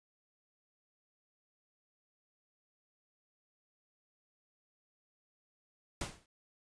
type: noise with exponential decay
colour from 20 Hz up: pink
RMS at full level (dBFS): -35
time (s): 6.01-6.26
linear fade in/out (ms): 2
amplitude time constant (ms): 54
effects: resampled to 22050 Hz